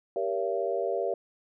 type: chord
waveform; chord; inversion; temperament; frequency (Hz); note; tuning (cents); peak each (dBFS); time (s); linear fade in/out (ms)
sine; G diminished seventh; none; just; 392 / 470.4 / 564.5 / 677.4; G4 / Bb4 / Db5 / Fb5; 0 / +16 / +31 / +47; -32; 0.16-1.14; 2
effects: none